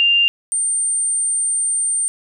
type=tone pair in turn; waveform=sine; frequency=2794 / 8870 Hz; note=F7 / C#9; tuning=0 / 0 cents; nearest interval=octave + minor sixth; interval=2000 cents; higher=second; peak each=-11 / -16 dBFS; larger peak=first; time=0-0.28 / 0.52-2.08 s; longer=second; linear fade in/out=0 ms; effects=none